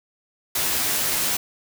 white noise with comb filter, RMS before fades -23 dBFS, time 0.55-1.37 s, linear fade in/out 5 ms, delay 13 ms, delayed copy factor +0.65, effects none

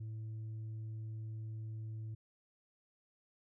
sine tone, 110 Hz, A2, in tune, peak -38 dBFS, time 0-2.15 s, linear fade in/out 10 ms, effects tanh soft clip ceiling -40 dBFS

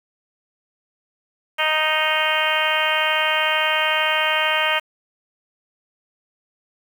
harmonic tone, 311.1 Hz, D#4, in tune, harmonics 2 / 3 / 4 / 5 / 6 / 7 / 8 / 9 / 10, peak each -26 / -26 / -26 / -26 / -26 / -26 / -26 / -26 / -26 dBFS, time 1.58-4.8 s, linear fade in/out 20 ms, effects 7-bit

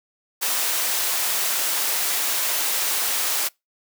white high-pass noise, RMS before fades -23 dBFS, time 0.41-3.49 s, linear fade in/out 20 ms, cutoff 470 Hz, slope 12 dB/octave, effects noise-tail reverb RT60 0.2 s tail -25 dB re dry

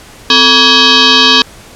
sine tone with frequency modulation, 260 Hz, C4, 11 cents flat, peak -3 dBFS, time 0.3-1.42 s, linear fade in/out 2 ms, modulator 701 Hz, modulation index 6.4, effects pink hiss -35 dBFS RMS until 1.75 s + low-pass 11000 Hz 12 dB/octave

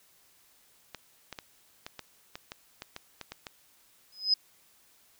clicks, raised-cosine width 0.2 ms, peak -22 dBFS, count 12, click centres 0.947 / 1.327 / 1.388 / 1.865 / 1.993 / 2.355 / 2.519 / 2.821 / 2.964 / 3.213 / 3.32 / 3.468 s
sine tone with exponential growth, 5050 Hz, D#8, 25 cents sharp, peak -18 dBFS, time 4.12-4.34 s, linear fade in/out 5 ms, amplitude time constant 47 ms
effects white hiss -63 dBFS RMS until 5.19 s

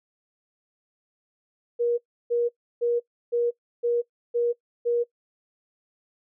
sine tone bursts, 475.8 Hz, A#4, 35 cents sharp, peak -20 dBFS, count 7, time 1.79-5.04 s, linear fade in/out 20 ms, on 190 ms, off 320 ms, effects noise-tail reverb RT60 0.1 s tail -20 dB re dry

